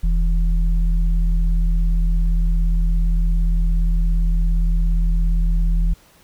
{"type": "tone pair together", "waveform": "sine", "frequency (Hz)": [41.32, 164.81], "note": ["E1", "E3"], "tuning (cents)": [5, 0], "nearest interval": "2 octaves", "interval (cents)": 2395, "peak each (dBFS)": [-14, -26], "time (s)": [0.03, 5.94], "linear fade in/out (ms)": 10, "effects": ["pink hiss -52 dBFS RMS until 6.23 s"]}